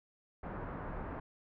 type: low-pass noise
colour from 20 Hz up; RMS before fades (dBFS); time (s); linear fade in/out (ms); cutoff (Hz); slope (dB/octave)
pink; -42; 0.43-1.2; 5; 1500; 24
effects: none